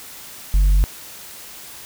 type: tone with tanh clipping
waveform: sine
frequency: 47.6 Hz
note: F#1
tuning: 50 cents sharp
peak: -12 dBFS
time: 0.54-0.84 s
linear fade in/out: 0 ms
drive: 3 dB
effects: white hiss -38 dBFS RMS until 1.85 s